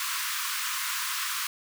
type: high-pass noise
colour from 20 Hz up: pink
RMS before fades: -31 dBFS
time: 0-1.47 s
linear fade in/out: 2 ms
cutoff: 1000 Hz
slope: 96 dB/octave
effects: none